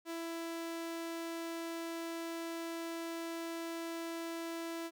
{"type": "tone", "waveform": "sawtooth", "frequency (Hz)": 332.4, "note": "E4", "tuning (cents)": 15, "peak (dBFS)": -35, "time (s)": [0.05, 4.91], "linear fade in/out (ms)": 50, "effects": []}